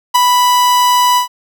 45% pulse tone with ADSR envelope, 987.8 Hz, B5, in tune, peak -4 dBFS, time 0.14-1.28 s, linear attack 17 ms, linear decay 5 ms, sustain -4 dB, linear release 110 ms, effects none

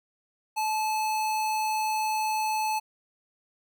square tone, 866 Hz, A5, 28 cents flat, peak -26 dBFS, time 0.56-2.8 s, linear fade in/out 20 ms, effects none

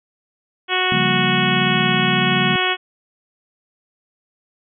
harmonic tone, 368.5 Hz, F#4, 7 cents flat, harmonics 1 / 2 / 3 / 4 / 5 / 6 / 7 / 8 / 9, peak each -25 / -25 / -25 / -25 / -25 / -25 / -25 / -25 / -25 dBFS, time 0.68-2.77 s, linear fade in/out 50 ms
sine chord, G half-diminished seventh, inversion second, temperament equal, 138.59 / 174.61 / 196 / 233.1 Hz, Db3 / F3 / G3 / Bb3, 0 / 0 / 0 / 0 cents, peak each -24 dBFS, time 0.92-2.56 s, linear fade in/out 2 ms
effects none

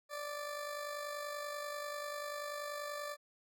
20% pulse tone with amplitude modulation, 586 Hz, D5, 4 cents flat, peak -33 dBFS, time 0.09-3.17 s, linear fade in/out 50 ms, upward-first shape sine, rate 50.3 Hz, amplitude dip 45%, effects none

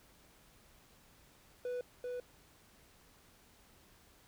triangle tone with echo, 493.9 Hz, B4, in tune, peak -34 dBFS, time 1.65-1.81 s, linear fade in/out 2 ms, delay 390 ms, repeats 1, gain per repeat -2 dB, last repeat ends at 2.2 s, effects pink hiss -64 dBFS RMS until 4.27 s

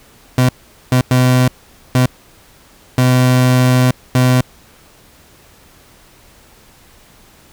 30% pulse tone bursts at uneven times, 126.7 Hz, B2, 45 cents sharp, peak -6 dBFS, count 6, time 0.38-0.49 / 0.92-1.01 / 1.11-1.48 / 1.95-2.06 / 2.98-3.91 / 4.15-4.41 s, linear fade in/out 2 ms, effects pink hiss -46 dBFS RMS until 7.52 s

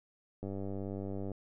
click train, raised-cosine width 2 ms, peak -27 dBFS, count 88, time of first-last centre 0.43-1.317 s, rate 98.1 Hz, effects none

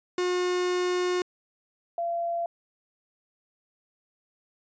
45% pulse / sine tone pair in turn, 360 / 683.1 Hz, F#4 / F5, -47 / -38 cents, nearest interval major seventh, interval 1109 cents, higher second, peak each -24 / -26 dBFS, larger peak first, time 0.18-1.22 / 1.98-2.46 s, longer first, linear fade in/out 2 ms, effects resampled to 16000 Hz

